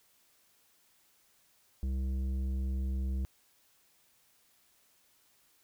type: tone with tanh clipping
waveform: triangle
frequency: 65.7 Hz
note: C2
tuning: 8 cents sharp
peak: -32 dBFS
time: 1.83-3.25 s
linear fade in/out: 0 ms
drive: 14 dB
effects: white hiss -68 dBFS RMS until 5.63 s